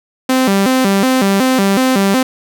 sawtooth tone with vibrato, 225.7 Hz, A3, 44 cents sharp, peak -6 dBFS, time 0.29-2.23 s, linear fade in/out 5 ms, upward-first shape square, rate 2.7 Hz, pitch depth 240 cents each way, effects none

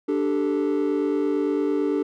triangle chord, D suspended fourth, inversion none, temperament just, 293.7 / 391.6 / 440.5 Hz, D4 / G4 / A4, 0 / -2 / +2 cents, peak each -21 / -23 / -24 dBFS, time 0.08-2.03 s, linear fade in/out 10 ms, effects tanh soft clip ceiling -11 dBFS

